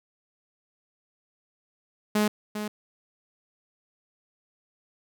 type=tone with echo; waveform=sawtooth; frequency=210.8 Hz; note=G#3; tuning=26 cents sharp; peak=-17 dBFS; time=2.15-2.28 s; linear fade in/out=5 ms; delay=400 ms; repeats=1; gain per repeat=-9 dB; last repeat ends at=2.68 s; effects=none